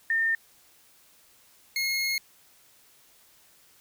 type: tone pair in turn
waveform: sine / 25% pulse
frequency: 1814 / 2158 Hz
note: A#6 / C#7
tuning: -48 / -47 cents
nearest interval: minor third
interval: 301 cents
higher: second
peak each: -22 dBFS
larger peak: neither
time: 0.1-0.35 / 1.76-2.18 s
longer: second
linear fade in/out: 2 ms
effects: white hiss -59 dBFS RMS until 3.8 s